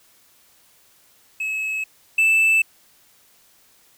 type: tone pair in turn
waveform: triangle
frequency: 2580 / 2640 Hz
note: E7 / E7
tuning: -38 / +2 cents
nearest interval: unison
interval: 40 cents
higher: second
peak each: -21 / -12 dBFS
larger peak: second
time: 1.4-1.84 / 2.18-2.62 s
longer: neither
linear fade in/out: 5 ms
effects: white hiss -56 dBFS RMS until 3.97 s